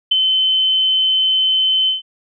sine tone with ADSR envelope, 3062 Hz, G7, 41 cents flat, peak -8 dBFS, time 0.11-2.02 s, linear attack 9 ms, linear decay 11 ms, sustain -4 dB, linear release 140 ms, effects none

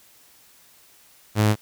sawtooth tone, 106.4 Hz, G#2, 42 cents sharp, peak -12 dBFS, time 1.35-1.56 s, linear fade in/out 50 ms, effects white hiss -54 dBFS RMS until 1.61 s

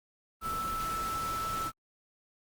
sine tone in noise, 1318.5 Hz, E6, in tune, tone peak -32 dBFS, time 0.41-1.72 s, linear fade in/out 50 ms, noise pink, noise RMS -40 dBFS, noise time 0.41-1.72 s, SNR +5 dB, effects Opus 24 kbps

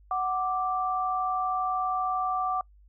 sine tone pair together, 742.1 / 1174.7 Hz, F#5 / D6, +5 / 0 cents, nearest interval minor sixth, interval 795 cents, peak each -28 dBFS, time 0.11-2.61 s, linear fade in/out 2 ms, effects noise-tail reverb RT60 0.1 s tail -24 dB re dry + added 50 Hz sine -53 dBFS peak until 2.88 s

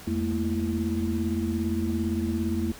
sine tone cluster, 85.3 / 215.6 / 233.1 / 331.7 Hz, F2 / A3 / A#3 / E4, -40 / -35 / 0 / +11 cents, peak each -30 dBFS, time 0.07-2.72 s, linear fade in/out 5 ms, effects pink hiss -45 dBFS RMS until 2.79 s

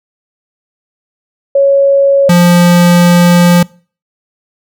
sine / square tone pair in turn, 554.4 / 174.98 Hz, C#5 / F3, 0 / +4 cents, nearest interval octave + minor sixth, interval 1996 cents, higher first, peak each -4 dBFS, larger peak neither, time 1.55-2.29 / 2.29-3.63 s, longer second, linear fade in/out 5 ms, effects noise-tail reverb RT60 0.4 s tail -24 dB re dry

